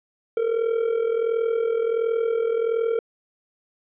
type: tone with amplitude modulation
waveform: triangle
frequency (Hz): 457.4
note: A#4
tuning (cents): -33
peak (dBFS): -15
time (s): 0.37-2.99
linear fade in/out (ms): 2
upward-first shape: sine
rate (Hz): 41.4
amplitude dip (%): 70
effects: resampled to 8000 Hz